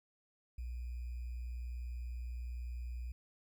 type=tone with sample-and-hold; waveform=sine; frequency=60.6 Hz; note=B1; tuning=32 cents flat; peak=-39 dBFS; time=0.58-3.12 s; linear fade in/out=5 ms; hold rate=2450 Hz; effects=none